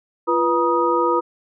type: tone cluster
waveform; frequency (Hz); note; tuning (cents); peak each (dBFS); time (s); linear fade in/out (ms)
sine; 343.7 / 489.5 / 956 / 1246; F4 / B4 / A#5 / D#6; -28 / -15 / +43 / +2; -21; 0.27-1.21; 20
effects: none